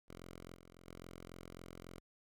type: tone with level steps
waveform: 5% pulse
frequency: 43.65 Hz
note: F1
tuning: in tune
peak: -39 / -47 / -39 dBFS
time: 0.08-2 s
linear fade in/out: 10 ms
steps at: 0.54 / 0.86 s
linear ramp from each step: 20 ms
effects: none